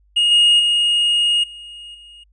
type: tone with level steps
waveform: triangle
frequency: 2862 Hz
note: F7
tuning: 42 cents sharp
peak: -11 / -8 / -12 / -32 / -38 dBFS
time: 0.16-2.24 s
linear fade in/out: 10 ms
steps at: 0.31 / 0.59 / 1.43 / 1.94 s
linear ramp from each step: 10 ms
effects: added 50 Hz sine -53 dBFS peak until 2.32 s + resampled to 22050 Hz